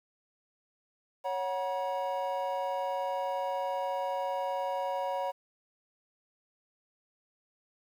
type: chord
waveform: triangle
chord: F# major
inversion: second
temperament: equal with one note detuned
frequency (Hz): 554.4 / 740 / 956.9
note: C#5 / F#5 / A#5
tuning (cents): 0 / 0 / +45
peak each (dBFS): -32 / -34 / -33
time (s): 1.24-5.32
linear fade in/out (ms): 20
effects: 10-bit